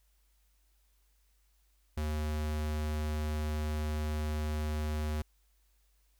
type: tone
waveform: square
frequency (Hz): 76.2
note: D#2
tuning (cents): -36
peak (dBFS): -32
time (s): 1.97-5.22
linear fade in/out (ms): 5
effects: added 50 Hz sine -67 dBFS peak until 6.19 s + white hiss -75 dBFS RMS until 6.19 s